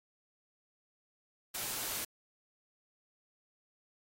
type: noise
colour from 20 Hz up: white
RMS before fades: -38 dBFS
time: 1.54-2.05 s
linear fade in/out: 10 ms
effects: AAC 48 kbps